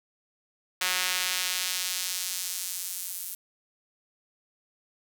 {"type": "tone with high-pass filter sweep", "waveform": "sawtooth", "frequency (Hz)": 183, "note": "F#3", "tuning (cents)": -19, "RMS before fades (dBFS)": -31, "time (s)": [0.81, 3.35], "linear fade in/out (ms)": 5, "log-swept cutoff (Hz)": [1900, 11000], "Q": 0.76, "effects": []}